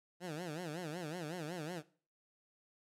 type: tone with vibrato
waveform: 15% pulse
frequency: 164.81 Hz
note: E3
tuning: in tune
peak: -34 dBFS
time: 0.2-1.83 s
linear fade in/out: 50 ms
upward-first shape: sine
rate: 5.4 Hz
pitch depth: 190 cents each way
effects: noise-tail reverb RT60 0.4 s tail -18 dB re dry + low-pass 12000 Hz 12 dB/octave